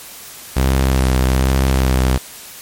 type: tone with vibrato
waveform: sawtooth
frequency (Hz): 65.3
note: C2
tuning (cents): -3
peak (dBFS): -8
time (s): 0.56-2.18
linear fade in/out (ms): 10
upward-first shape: sine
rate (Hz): 1.2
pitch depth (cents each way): 28
effects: white hiss -35 dBFS RMS until 2.61 s + MP3 64 kbps